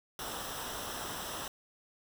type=noise with comb filter; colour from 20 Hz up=pink; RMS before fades=-40 dBFS; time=0.19-1.48 s; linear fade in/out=2 ms; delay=0.44 ms; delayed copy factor=-0.65; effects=none